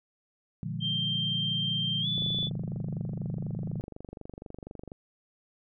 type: chord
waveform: sine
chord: Bb dominant seventh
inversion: none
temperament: equal with one note detuned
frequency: 116.54 / 146.83 / 171.61 / 207.7 Hz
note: Bb2 / D3 / F3 / Ab3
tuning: 0 / 0 / -30 / 0 cents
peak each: -37 / -36 / -36 / -41 dBFS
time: 0.63-3.81 s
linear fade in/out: 0 ms
type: tone with pitch glide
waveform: sine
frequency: 3160 to 3466 Hz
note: G7 to A7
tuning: +13 to -27 cents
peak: -28 dBFS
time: 0.8-2.5 s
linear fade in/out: 50 ms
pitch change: +160 cents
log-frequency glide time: 2.01-2.07 s
type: click train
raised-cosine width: 2 ms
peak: -28 dBFS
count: 67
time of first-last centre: 2.18-4.919 s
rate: 24.1 Hz
effects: none